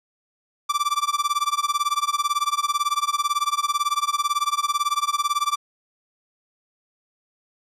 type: tone with tremolo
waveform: 45% pulse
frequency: 1171 Hz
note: D6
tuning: 5 cents flat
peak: -17 dBFS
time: 0.69-5.56 s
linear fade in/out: 10 ms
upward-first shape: sine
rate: 18 Hz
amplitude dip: 95%
effects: low-pass 11000 Hz 12 dB/octave